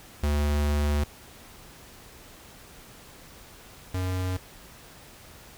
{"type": "tone pair in turn", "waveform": "square", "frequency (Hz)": [73.42, 92.21], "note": ["D2", "F#2"], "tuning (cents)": [0, -5], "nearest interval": "major third", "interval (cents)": 395, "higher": "second", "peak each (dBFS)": [-23, -27], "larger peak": "first", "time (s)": [[0.23, 1.04], [3.94, 4.37]], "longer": "first", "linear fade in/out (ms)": 5, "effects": ["pink hiss -49 dBFS RMS until 5.57 s"]}